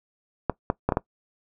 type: clicks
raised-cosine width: 1 ms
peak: -7 dBFS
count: 5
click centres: 0.497 / 0.701 / 0.89 / 0.922 / 0.971 s
effects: noise-tail reverb RT60 0.1 s tail -21 dB re dry